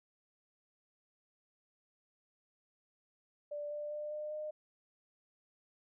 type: tone with pitch steps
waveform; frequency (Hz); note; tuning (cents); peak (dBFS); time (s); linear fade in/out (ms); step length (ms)
sine; 587.3 / 592.8 / 598.3 / 603.8 / 609.4; D5 / D5 / D5 / D5 / D#5; 0 / +16 / +32 / +48 / -36; -38; 3.51-4.51; 10; 200
effects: none